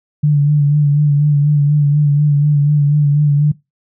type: tone with vibrato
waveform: sine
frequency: 146.3 Hz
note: D3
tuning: 6 cents flat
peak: -8 dBFS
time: 0.23-3.52 s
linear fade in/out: 10 ms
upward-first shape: sine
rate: 4.1 Hz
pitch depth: 38 cents each way
effects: noise-tail reverb RT60 0.2 s tail -20 dB re dry